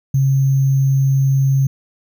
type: tone with sample-and-hold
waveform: sine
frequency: 135.3 Hz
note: C#3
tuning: 42 cents flat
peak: -11 dBFS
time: 0.14-1.67 s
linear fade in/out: 5 ms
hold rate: 6300 Hz
effects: none